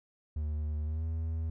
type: tone with pitch glide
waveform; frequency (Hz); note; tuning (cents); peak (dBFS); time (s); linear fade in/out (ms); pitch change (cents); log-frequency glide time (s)
triangle; 75.8 to 80.77; D#2 to E2; -45 to -35; -29; 0.36-1.5; 5; +110; 0.83-1.04
effects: none